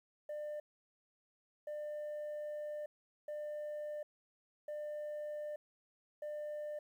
sine tone bursts at uneven times, 598 Hz, D5, 31 cents sharp, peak -37 dBFS, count 5, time 0.29-0.6 / 1.67-2.86 / 3.28-4.03 / 4.68-5.56 / 6.22-6.79 s, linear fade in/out 5 ms, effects tanh soft clip ceiling -39 dBFS + 12-bit

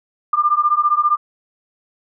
sine beating tone pair, 1191 / 1206 Hz, D6 / D6, +24 / +46 cents, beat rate 15 Hz, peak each -16 dBFS, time 0.33-1.17 s, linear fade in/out 5 ms, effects none

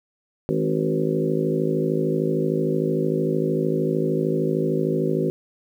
harmonic tone with a mistuned harmonic, 53.2 Hz, G#1, 42 cents sharp, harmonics 3 / 4 / 5 / 6 / 7 / 8 / 9 / 10, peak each -25 / -30 / -27 / -33 / -24 / -36 / -28 / -33 dBFS, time 0.49-5.3 s, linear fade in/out 0 ms, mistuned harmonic 7, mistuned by +16 cents, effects 9-bit

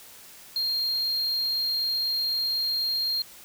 triangle tone, 4214 Hz, C8, 12 cents sharp, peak -23 dBFS, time 0.56-3.22 s, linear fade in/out 2 ms, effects white hiss -48 dBFS RMS until 3.44 s

